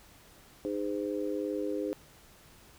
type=harmonic tone; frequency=102.4 Hz; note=G#2; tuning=24 cents flat; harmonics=3 / 4 / 5; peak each=-34 / -35 / -36 dBFS; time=0.65-1.93 s; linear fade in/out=0 ms; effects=pink hiss -57 dBFS RMS until 2.78 s